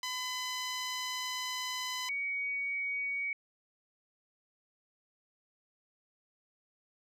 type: tone pair in turn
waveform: 10% pulse / sine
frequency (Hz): 1009 / 2249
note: B5 / C#7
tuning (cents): +37 / +24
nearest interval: octave + major second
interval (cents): 1387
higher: second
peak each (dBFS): -26 / -32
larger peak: first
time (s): 0.03-2.09 / 2.09-3.33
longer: first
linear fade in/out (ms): 2
effects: low-pass 12000 Hz 12 dB/octave